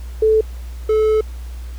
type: tone pair in turn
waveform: sine / triangle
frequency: 437 / 433.5 Hz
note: A4 / A4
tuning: -12 / -26 cents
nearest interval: unison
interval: 14 cents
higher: first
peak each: -10 dBFS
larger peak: neither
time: 0.22-0.41 / 0.89-1.21 s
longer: second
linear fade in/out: 5 ms
effects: added 60 Hz sine -27 dBFS peak until 1.78 s + pink hiss -46 dBFS RMS until 1.78 s